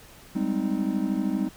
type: chord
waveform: triangle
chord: Ab major seventh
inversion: third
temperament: just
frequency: 194.67 / 207.7 / 259.6 / 311.5 Hz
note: G3 / Ab3 / C4 / Eb4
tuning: -12 / 0 / -13 / +2 cents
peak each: -27 / -27 / -27 / -28 dBFS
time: 0.35-1.49 s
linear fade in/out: 10 ms
effects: pink hiss -50 dBFS RMS until 1.56 s